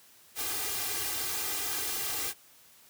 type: noise with comb filter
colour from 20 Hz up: white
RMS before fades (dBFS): -33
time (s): 0.35-2.34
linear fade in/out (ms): 50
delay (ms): 2.5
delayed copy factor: +0.85
effects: white hiss -58 dBFS RMS until 2.89 s + high-pass 60 Hz 12 dB/octave